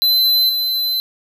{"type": "tone with level steps", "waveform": "square", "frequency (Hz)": 4048, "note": "B7", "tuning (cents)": 42, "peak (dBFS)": [-12, -17], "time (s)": [0.02, 1], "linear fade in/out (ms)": 0, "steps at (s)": 0.49, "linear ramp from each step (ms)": 5, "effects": ["7-bit"]}